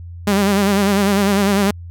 sawtooth tone with vibrato, 199.5 Hz, G3, 31 cents sharp, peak -9 dBFS, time 0.27-1.71 s, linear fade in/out 5 ms, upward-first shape sine, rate 10 Hz, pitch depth 66 cents each way, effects added 86 Hz sine -30 dBFS peak until 1.9 s

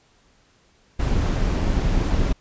brown noise with amplitude modulation, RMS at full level -18 dBFS, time 0.99-2.33 s, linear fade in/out 10 ms, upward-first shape sine, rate 221 Hz, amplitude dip 50%, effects pink hiss -59 dBFS RMS until 2.4 s + resampled to 16000 Hz

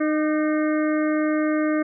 harmonic tone with a mistuned harmonic, 307 Hz, D#4, 23 cents flat, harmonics 1 / 2 / 4 / 5 / 6 / 7, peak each -20 / -26 / -32 / -34 / -36 / -37 dBFS, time 0-1.83 s, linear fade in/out 10 ms, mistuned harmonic 4, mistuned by -28 cents, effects none

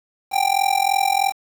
square tone with amplitude modulation, 787 Hz, G5, 7 cents sharp, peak -13 dBFS, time 0.31-1.33 s, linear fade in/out 50 ms, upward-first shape sine, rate 43.1 Hz, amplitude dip 95%, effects 7-bit

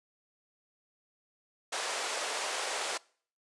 pink band-pass noise, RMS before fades -35 dBFS, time 1.72-2.98 s, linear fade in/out 10 ms, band 480 to 9500 Hz, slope 24 dB/octave, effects noise-tail reverb RT60 0.5 s tail -24 dB re dry + resampled to 24000 Hz

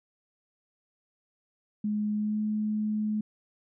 sine tone with pitch glide, 210.3 to 213.2 Hz, G#3 to G#3, +22 to +46 cents, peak -26 dBFS, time 1.84-3.21 s, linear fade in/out 5 ms, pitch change +24 cents, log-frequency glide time 2.15-2.39 s, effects none

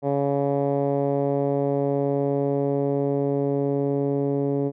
10% pulse tone with low-pass filter sweep, 140.6 Hz, C#3, 25 cents sharp, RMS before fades -23 dBFS, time 0.02-4.72 s, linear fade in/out 50 ms, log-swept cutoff 620 to 400 Hz, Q 1.7, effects none

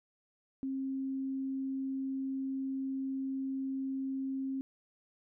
sine tone, 267.6 Hz, C4, 39 cents sharp, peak -33 dBFS, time 0.63-4.61 s, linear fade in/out 0 ms, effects none

